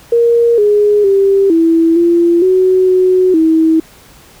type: tone with pitch steps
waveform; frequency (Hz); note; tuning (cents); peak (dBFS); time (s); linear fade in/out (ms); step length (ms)
sine; 469 / 415.1 / 392.8 / 329.2 / 341.8 / 372.3 / 369.5 / 321.4; A#4 / G#4 / G4 / E4 / F4 / F#4 / F#4 / E4; +11 / -1 / +4 / -2 / -37 / +11 / -2 / -44; -6; 0.12-3.8; 5; 460
effects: pink hiss -41 dBFS RMS until 4.4 s